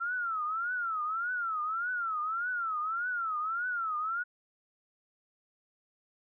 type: tone with vibrato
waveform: sine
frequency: 1348 Hz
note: E6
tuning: 38 cents sharp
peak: -30 dBFS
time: 0-4.24 s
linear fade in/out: 20 ms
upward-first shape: triangle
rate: 1.7 Hz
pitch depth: 200 cents each way
effects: none